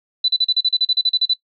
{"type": "tone bursts", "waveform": "sine", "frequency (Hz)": 3992, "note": "B7", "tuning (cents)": 18, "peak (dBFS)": -13, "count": 14, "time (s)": [0.24, 1.336], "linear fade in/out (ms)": 5, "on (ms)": 43, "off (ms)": 38, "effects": ["noise-tail reverb RT60 0.1 s tail -20 dB re dry"]}